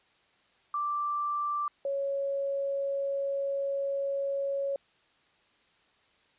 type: tone pair in turn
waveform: sine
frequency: 1174.7 / 554.4 Hz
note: D6 / C#5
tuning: 0 / 0 cents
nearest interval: octave + minor second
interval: 1300 cents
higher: first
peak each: -28 dBFS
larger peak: neither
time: 0.74-1.68 / 1.85-4.76 s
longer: second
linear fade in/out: 2 ms
effects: white hiss -66 dBFS RMS until 6.38 s + resampled to 8000 Hz